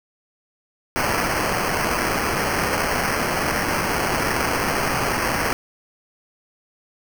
violet noise with sample-and-hold, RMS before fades -22 dBFS, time 0.96-5.53 s, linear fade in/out 0 ms, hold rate 3675 Hz, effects none

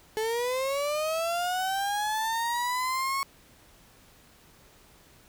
35% pulse linear sweep, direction up, 430 to 1104 Hz, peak -25 dBFS, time 0.17-3.23 s, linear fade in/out 0 ms, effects pink hiss -57 dBFS RMS until 5.28 s

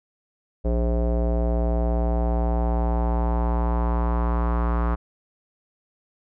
square tone with low-pass filter sweep, 58.7 Hz, A#1, 13 cents sharp, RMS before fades -22 dBFS, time 0.64-4.96 s, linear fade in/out 20 ms, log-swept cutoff 540 to 1200 Hz, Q 3, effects none

